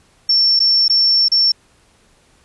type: tone with dropouts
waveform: sine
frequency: 5430 Hz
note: F8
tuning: 50 cents flat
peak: -10 dBFS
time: 0.29-1.52 s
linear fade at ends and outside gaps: 5 ms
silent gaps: 0.593-0.601 / 0.881-0.897 / 1.284-1.317 s
effects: pink hiss -54 dBFS RMS until 2.44 s + resampled to 24000 Hz